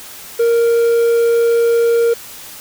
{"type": "tone", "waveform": "triangle", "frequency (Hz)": 466.2, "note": "A#4", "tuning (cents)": 0, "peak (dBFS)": -8, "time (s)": [0.39, 2.14], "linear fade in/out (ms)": 10, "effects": ["white hiss -34 dBFS RMS until 2.6 s"]}